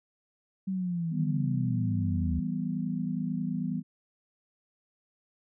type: linear sweep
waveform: sine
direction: down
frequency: 193.1 to 73.5 Hz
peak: -28 dBFS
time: 0.67-2.4 s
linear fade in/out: 10 ms
type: chord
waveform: sine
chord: E minor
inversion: none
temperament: equal with one note detuned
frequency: 164.81 / 194.19 / 246.9 Hz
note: E3 / G3 / B3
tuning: 0 / -16 / 0 cents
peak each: -33 dBFS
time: 1.1-3.83 s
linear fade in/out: 50 ms
effects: none